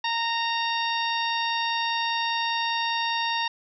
harmonic tone, 925 Hz, A#5, 14 cents flat, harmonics 1 / 2 / 3 / 4 / 5 / 6, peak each -27 / -31 / -32 / -31 / -37 / -37 dBFS, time 0.04-3.48 s, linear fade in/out 5 ms, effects none

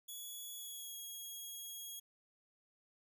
5% pulse tone with pitch glide, 3388 to 3303 Hz, G#7 to G#7, +34 to -10 cents, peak -38 dBFS, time 0.08-2 s, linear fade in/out 10 ms, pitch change -44 cents, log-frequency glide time 0.57-0.98 s, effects none

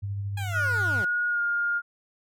sine tone with tremolo, 100 Hz, G2, 35 cents sharp, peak -27 dBFS, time 0.02-1.03 s, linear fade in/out 20 ms, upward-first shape sine, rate 13 Hz, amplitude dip 25%
15% pulse linear sweep, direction down, 830.6 to 167.4 Hz, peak -28 dBFS, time 0.37-1.05 s, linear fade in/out 5 ms
sine tone with pitch glide, 1443 to 1413.3 Hz, F#6 to F6, -44 to +20 cents, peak -23 dBFS, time 0.52-1.82 s, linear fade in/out 50 ms, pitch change -36 cents, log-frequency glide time 1.28-1.41 s
effects none

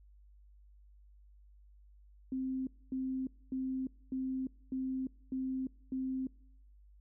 sine tone bursts, 261.6 Hz, C4, in tune, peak -33 dBFS, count 7, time 2.32-6.27 s, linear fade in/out 2 ms, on 350 ms, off 250 ms, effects noise-tail reverb RT60 0.8 s tail -25 dB re dry + added 50 Hz sine -57 dBFS peak until 7 s

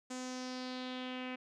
sawtooth tone with low-pass filter sweep, 254.3 Hz, C4, 49 cents flat, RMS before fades -42 dBFS, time 0.1-1.36 s, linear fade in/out 10 ms, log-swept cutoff 7400 to 2500 Hz, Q 3.4, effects none

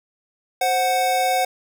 square tone pair together, 523.3 / 740 Hz, C5 / F#5, 0 / 0 cents, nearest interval tritone, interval 600 cents, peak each -25 / -19 dBFS, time 0.61-1.45 s, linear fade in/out 5 ms, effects none

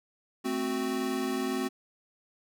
square chord, F# diminished, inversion first, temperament equal, 220 / 261.6 / 370 Hz, A3 / C4 / F#4, 0 / 0 / 0 cents, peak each -37 / -32 / -34 dBFS, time 0.44-1.69 s, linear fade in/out 20 ms, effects none

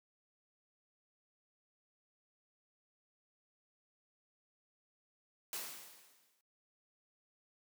white noise with exponential decay, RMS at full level -40 dBFS, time 5.53-6.41 s, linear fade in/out 1 ms, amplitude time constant 190 ms, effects noise-tail reverb RT60 0.1 s tail -18 dB re dry + high-pass 200 Hz 12 dB/octave

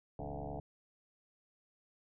sine tone with frequency modulation, 293.7 Hz, D4, in tune, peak -39 dBFS, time 0.19-0.6 s, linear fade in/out 2 ms, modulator 70.3 Hz, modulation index 7, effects none

